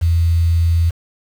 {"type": "tone with quantisation", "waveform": "sine", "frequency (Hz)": 83.9, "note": "E2", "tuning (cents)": 31, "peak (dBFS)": -11, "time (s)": [0.01, 0.91], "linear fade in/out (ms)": 20, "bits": 6, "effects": []}